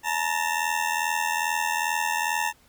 20% pulse ring-modulated tone, 900 Hz, A5, 39 cents sharp, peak -16 dBFS, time 0.03-2.53 s, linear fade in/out 50 ms, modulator 41.2 Hz, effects pink hiss -59 dBFS RMS until 2.68 s

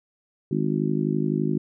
harmonic tone, 51.8 Hz, G#1, 4 cents flat, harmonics 3 / 4 / 5 / 6 / 7, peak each -26 / -27 / -28 / -29 / -29 dBFS, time 0.51-1.58 s, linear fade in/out 5 ms, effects none

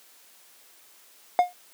triangle tone with exponential decay, 715 Hz, F5, 41 cents sharp, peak -10 dBFS, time 1.39-1.53 s, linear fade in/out 0 ms, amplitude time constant 29 ms, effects white hiss -55 dBFS RMS until 1.73 s + high-pass 300 Hz 12 dB/octave

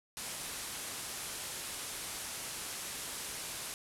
white low-pass noise, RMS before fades -42 dBFS, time 0.17-3.74 s, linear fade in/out 0 ms, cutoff 12000 Hz, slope 48 dB/octave, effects none

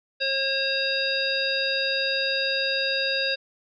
harmonic tone with a mistuned harmonic, 540 Hz, C#5, 45 cents flat, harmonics 1 / 3 / 5 / 7 / 9, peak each -29 / -29 / -29 / -29 / -29 dBFS, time 0.2-3.36 s, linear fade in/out 20 ms, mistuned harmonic 9, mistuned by -19 cents, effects none

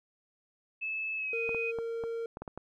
sine tone with pitch glide, 2609 to 2498 Hz, E7 to D#7, -18 to +6 cents, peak -32 dBFS, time 0.81-1.72 s, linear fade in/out 20 ms, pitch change -76 cents, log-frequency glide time 1.16-1.37 s
triangle tone, 460.2 Hz, A#4, 22 cents flat, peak -31 dBFS, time 1.33-2.26 s, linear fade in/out 2 ms
clicks, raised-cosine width 1 ms, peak -26 dBFS, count 8, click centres 1.492 / 1.547 / 1.787 / 2.038 / 2.371 / 2.42 / 2.478 / 2.576 s
effects none

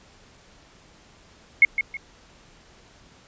sine tone with echo, 2174 Hz, C#7, 34 cents flat, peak -9 dBFS, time 1.62-1.65 s, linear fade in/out 2 ms, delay 160 ms, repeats 2, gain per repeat -10 dB, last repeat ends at 1.97 s, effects pink hiss -53 dBFS RMS until 3.27 s + resampled to 16000 Hz

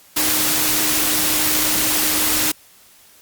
sine tone in noise, 307.4 Hz, D#4, 21 cents flat, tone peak -28 dBFS, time 0.16-2.52 s, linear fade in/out 10 ms, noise white, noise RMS -18 dBFS, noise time 0.16-2.52 s, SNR -13 dB, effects white hiss -49 dBFS RMS until 3.21 s + Opus 48 kbps

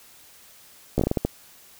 slowing click train, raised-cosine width 2 ms, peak -8 dBFS, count 8, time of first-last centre 0.98-1.25 s, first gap 14 ms, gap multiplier 1.33, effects white hiss -51 dBFS RMS until 1.79 s

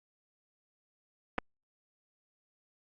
clicks, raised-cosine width 0.5 ms, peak -16 dBFS, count 2, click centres 1.382 / 1.386 s, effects Opus 48 kbps

